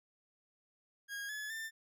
40% pulse tone with pitch steps, 1635 / 1709.4 / 1787.1 Hz, G#6 / G#6 / A6, -28 / +49 / +26 cents, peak -39 dBFS, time 1.08-1.71 s, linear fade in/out 50 ms, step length 210 ms, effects none

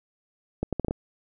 accelerating click train, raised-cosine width 2 ms, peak -13 dBFS, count 6, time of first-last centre 0.63-0.909 s, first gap 97 ms, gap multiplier 0.72, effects none

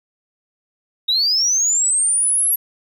sine linear sweep, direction up, 3729 to 11480 Hz, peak -13 dBFS, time 1.08-2.56 s, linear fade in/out 10 ms, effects tanh soft clip ceiling -10 dBFS + 9-bit

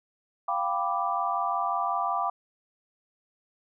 sine chord, G dominant seventh, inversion third, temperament equal, 698.5 / 784 / 987.8 / 1174.7 Hz, F5 / G5 / B5 / D6, 0 / 0 / 0 / 0 cents, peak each -31 / -31 / -32 / -29 dBFS, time 0.48-2.3 s, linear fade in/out 5 ms, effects none

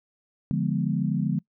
sine chord, D diminished seventh, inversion none, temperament equal, 146.83 / 174.61 / 207.7 / 246.9 Hz, D3 / F3 / Ab3 / Cb4, 0 / 0 / 0 / 0 cents, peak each -27 / -27 / -28 / -31 dBFS, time 0.51-1.39 s, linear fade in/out 0 ms, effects noise-tail reverb RT60 0.1 s tail -23 dB re dry

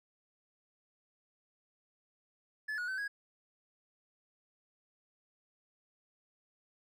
triangle tone with pitch steps, 1725 / 1456 / 1530 / 1651 Hz, A6 / F#6 / G6 / G#6, -35 / -28 / -42 / -11 cents, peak -33 dBFS, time 2.68-3.08 s, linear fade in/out 10 ms, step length 100 ms, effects none

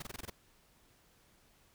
pink noise bursts, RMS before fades -43 dBFS, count 7, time 0-0.3 s, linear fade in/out 5 ms, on 24 ms, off 22 ms, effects pink hiss -67 dBFS RMS until 1.74 s

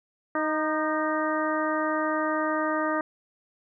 harmonic tone with a mistuned harmonic, 311.1 Hz, D#4, in tune, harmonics 1 / 2 / 3 / 4 / 5 / 6, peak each -29 / -29 / -33 / -30 / -34 / -35 dBFS, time 0.35-3.01 s, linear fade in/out 2 ms, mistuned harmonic 4, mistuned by -31 cents, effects none

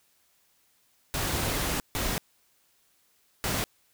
pink noise bursts at uneven times, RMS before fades -29 dBFS, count 3, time 1.14-1.8 / 1.95-2.18 / 3.44-3.64 s, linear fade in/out 0 ms, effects white hiss -67 dBFS RMS until 3.93 s

